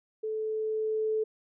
sine tone with level ramp, 435.6 Hz, A4, 17 cents flat, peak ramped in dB -30 to -25 dBFS, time 0.23-1.24 s, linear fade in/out 10 ms, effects none

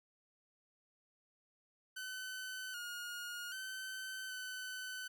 sawtooth tone with pitch steps, 1517 / 1432 / 1532 / 1512 Hz, F#6 / F6 / G6 / F#6, +43 / +43 / -40 / +37 cents, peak -39 dBFS, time 1.96-5.08 s, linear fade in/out 10 ms, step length 780 ms, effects none

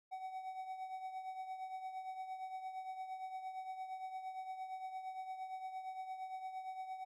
triangle tone with tremolo, 754 Hz, F#5, 32 cents sharp, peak -38 dBFS, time 0.11-7.05 s, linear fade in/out 20 ms, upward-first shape triangle, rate 8.7 Hz, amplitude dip 65%, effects none

